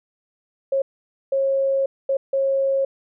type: tone bursts at uneven times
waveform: sine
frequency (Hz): 543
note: C#5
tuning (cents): -36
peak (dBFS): -17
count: 4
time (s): 0.72-0.82 / 1.32-1.86 / 2.09-2.17 / 2.33-2.85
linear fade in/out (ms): 5
effects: none